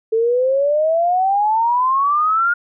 sine exponential sweep, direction up, 440 to 1434 Hz, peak -13 dBFS, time 0.12-2.54 s, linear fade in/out 10 ms, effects none

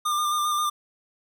square tone with vibrato, 1202 Hz, D6, 40 cents sharp, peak -23 dBFS, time 0.05-0.7 s, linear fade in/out 10 ms, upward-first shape square, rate 7.5 Hz, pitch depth 20 cents each way, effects none

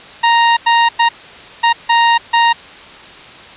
sawtooth tone bursts at uneven times, 932.3 Hz, A#5, in tune, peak -4 dBFS, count 6, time 0.23-0.57 / 0.66-0.89 / 0.99-1.09 / 1.63-1.73 / 1.89-2.18 / 2.33-2.53 s, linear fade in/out 10 ms, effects white hiss -35 dBFS RMS until 3.56 s + resampled to 8000 Hz

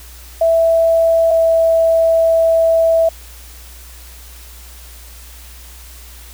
sine tone pair in turn, 659.3 / 656.6 Hz, E5 / E5, 0 / -7 cents, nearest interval unison, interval 7 cents, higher first, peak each -9 dBFS, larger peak neither, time 0.41-1.31 / 1.31-3.09 s, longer second, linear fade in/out 5 ms, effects added 60 Hz sine -36 dBFS peak until 6.33 s + white hiss -40 dBFS RMS until 6.33 s

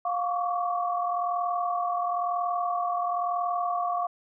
sine tone cluster, 706 / 1109 / 1150 Hz, F5 / C#6 / D6, +19 / 0 / -37 cents, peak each -27 / -32 / -32 dBFS, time 0.05-4.07 s, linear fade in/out 5 ms, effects none

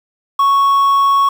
triangle tone with quantisation, 1108.7 Hz, C#6, in tune, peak -7 dBFS, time 0.39-1.29 s, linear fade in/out 5 ms, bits 6, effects none

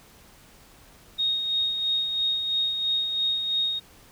sine tone with tremolo, 3729 Hz, A#7, in tune, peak -21 dBFS, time 1.18-3.8 s, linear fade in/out 20 ms, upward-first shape sine, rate 3 Hz, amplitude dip 45%, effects pink hiss -53 dBFS RMS until 4.11 s

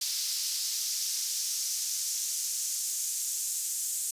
pink noise with high-pass filter sweep, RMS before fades -32 dBFS, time 0.01-4.11 s, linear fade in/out 5 ms, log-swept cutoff 4900 to 7400 Hz, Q 2.4, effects resampled to 32000 Hz

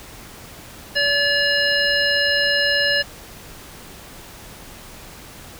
harmonic tone with a mistuned harmonic, 573 Hz, D5, 43 cents flat, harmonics 1 / 3 / 5 / 7 / 9, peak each -24 / -19 / -23 / -25 / -24 dBFS, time 0.95-3.03 s, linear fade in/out 20 ms, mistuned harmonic 7, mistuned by +48 cents, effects pink hiss -40 dBFS RMS until 5.59 s

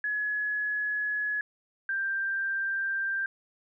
sine tone pair in turn, 1692 / 1579.4 Hz, G#6 / G6, +32 / +13 cents, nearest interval minor second, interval 119 cents, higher first, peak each -27 dBFS, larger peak neither, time 0.04-1.41 / 1.89-3.26 s, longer neither, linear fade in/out 2 ms, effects none

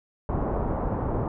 pink low-pass noise, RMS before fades -27 dBFS, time 0.29-1.28 s, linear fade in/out 2 ms, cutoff 1000 Hz, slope 24 dB/octave, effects none

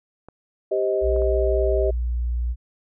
clicks, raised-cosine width 1 ms, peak -27 dBFS, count 3, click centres 0.286 / 1.163 / 1.22 s
sine chord, C minor, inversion second, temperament just, 392.4 / 523.3 / 627.9 Hz, G4 / C5 / Eb5, +2 / 0 / +16 cents, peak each -22 / -27 / -23 dBFS, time 0.71-1.91 s, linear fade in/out 10 ms
sine tone with pitch glide, 60.5 to 59.81 Hz, B1 to A#1, -35 to +45 cents, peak -21 dBFS, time 1.01-2.56 s, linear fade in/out 50 ms, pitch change -20 cents, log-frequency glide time 1.18-1.79 s
effects none

